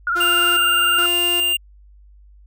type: tone with vibrato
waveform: sine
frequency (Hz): 1396.9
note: F6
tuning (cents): 0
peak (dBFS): -17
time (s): 0.07-1.06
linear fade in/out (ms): 2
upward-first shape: sine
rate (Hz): 20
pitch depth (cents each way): 68
type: tone with tremolo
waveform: sawtooth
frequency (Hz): 348.7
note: F4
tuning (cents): -3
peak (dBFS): -21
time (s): 0.15-1.54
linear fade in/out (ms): 20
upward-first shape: square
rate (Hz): 1.2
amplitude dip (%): 65
type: tone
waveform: square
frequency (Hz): 2800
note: F7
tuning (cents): +4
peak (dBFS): -17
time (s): 0.2-1.57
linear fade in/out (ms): 10
effects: added 50 Hz sine -44 dBFS peak until 2.46 s